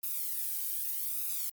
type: noise with flanger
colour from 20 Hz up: violet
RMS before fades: -34 dBFS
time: 0.03-1.5 s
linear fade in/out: 10 ms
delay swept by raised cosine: 0.78 to 1.3 ms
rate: 0.83 Hz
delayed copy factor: +1
effects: Opus 32 kbps